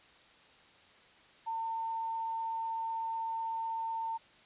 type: tone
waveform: sine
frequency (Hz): 904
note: A5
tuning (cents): +47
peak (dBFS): -33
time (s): 1.46-4.18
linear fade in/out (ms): 20
effects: white hiss -60 dBFS RMS until 4.45 s + resampled to 8000 Hz